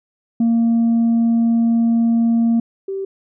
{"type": "tone pair in turn", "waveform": "sine", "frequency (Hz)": [231, 388.5], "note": ["A#3", "G4"], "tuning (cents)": [-16, -16], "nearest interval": "major sixth", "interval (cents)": 900, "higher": "second", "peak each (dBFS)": [-10, -21], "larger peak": "first", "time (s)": [[0.4, 2.6], [2.88, 3.05]], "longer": "first", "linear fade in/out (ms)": 5, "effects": ["tanh soft clip ceiling -11 dBFS"]}